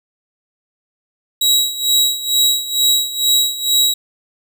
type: tone with tremolo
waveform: sawtooth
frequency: 3859 Hz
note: B7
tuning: 41 cents flat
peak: -7 dBFS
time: 1.41-3.94 s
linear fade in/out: 5 ms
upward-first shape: sine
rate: 2.2 Hz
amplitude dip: 80%
effects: none